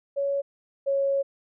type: tone pair in turn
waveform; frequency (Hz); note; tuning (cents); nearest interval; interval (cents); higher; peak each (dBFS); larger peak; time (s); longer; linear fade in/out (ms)
sine; 559 / 551.9; C#5 / C#5; +14 / -8; unison; 22; first; -23 / -21; second; 0.16-0.42 / 0.86-1.23; second; 20
effects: none